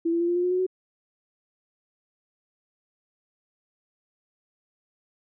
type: tone with pitch steps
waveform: sine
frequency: 333 / 338.2 / 343.6 / 349 / 354.4 / 360 / 365.7 / 371.4 Hz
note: E4 / E4 / F4 / F4 / F4 / F#4 / F#4 / F#4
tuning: +18 / +44 / -28 / -1 / +25 / -47 / -20 / +7 cents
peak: -21 dBFS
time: 0.05-0.666 s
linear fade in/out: 10 ms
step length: 77 ms
effects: none